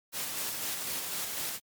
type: noise with tremolo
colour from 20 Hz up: white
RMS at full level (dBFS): -34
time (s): 0.12-1.6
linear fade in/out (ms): 50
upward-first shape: square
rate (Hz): 4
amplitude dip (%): 25
effects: high-pass 100 Hz 12 dB/octave + MP3 96 kbps